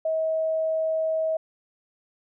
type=tone; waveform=sine; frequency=639 Hz; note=D#5; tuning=46 cents sharp; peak=-22 dBFS; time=0.05-1.37 s; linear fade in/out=5 ms; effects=none